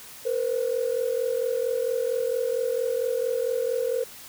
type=tone pair together; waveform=sine; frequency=466.2 / 510.6 Hz; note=A#4 / C5; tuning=0 / -42 cents; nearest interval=major second; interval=158 cents; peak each=-25 dBFS; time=0.25-4.04 s; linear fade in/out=10 ms; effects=tanh soft clip ceiling -17 dBFS + white hiss -44 dBFS RMS until 4.28 s